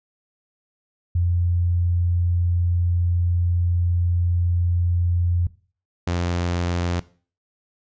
sine / sawtooth tone pair in turn, 87.31 / 87.31 Hz, F2 / F2, 0 / 0 cents, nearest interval unison, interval 0 cents, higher neither, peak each -17 dBFS, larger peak neither, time 1.15-5.47 / 6.07-7 s, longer first, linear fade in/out 5 ms, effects noise-tail reverb RT60 0.4 s tail -18 dB re dry + resampled to 16000 Hz

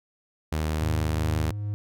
sawtooth tone with pitch glide, 77.7 to 77.21 Hz, D#2 to D#2, -2 to -13 cents, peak -21 dBFS, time 0.52-1.51 s, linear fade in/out 5 ms, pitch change -11 cents, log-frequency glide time 1.3-1.39 s
triangle tone with tremolo, 103.6 Hz, G#2, 4 cents flat, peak -24 dBFS, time 0.81-1.74 s, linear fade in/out 0 ms, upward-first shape sine, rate 2.4 Hz, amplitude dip 35%
effects none

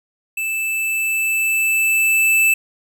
square tone with level ramp, 2637 Hz, E7, in tune, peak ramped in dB -21 to -12 dBFS, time 0.37-2.54 s, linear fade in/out 5 ms, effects none

